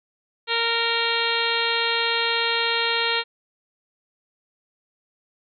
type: harmonic tone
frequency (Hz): 463.3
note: A#4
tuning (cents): -11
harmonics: 1 / 2 / 3 / 4 / 5 / 6 / 7 / 8 / 9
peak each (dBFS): -29 / -29 / -29 / -29 / -29 / -29 / -29 / -29 / -29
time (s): 0.47-3.24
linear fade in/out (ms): 50
effects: none